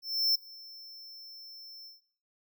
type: tone with ADSR envelope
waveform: square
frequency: 5340 Hz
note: E8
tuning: 22 cents sharp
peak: -22 dBFS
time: 0.02-2.02 s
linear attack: 330 ms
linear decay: 9 ms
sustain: -23 dB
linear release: 160 ms
effects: noise-tail reverb RT60 0.7 s tail -23 dB re dry